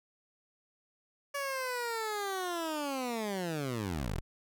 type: linear sweep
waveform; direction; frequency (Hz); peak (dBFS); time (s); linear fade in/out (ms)
15% pulse; down; 570 to 32.03; -27; 1.34-4.21; 10
effects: none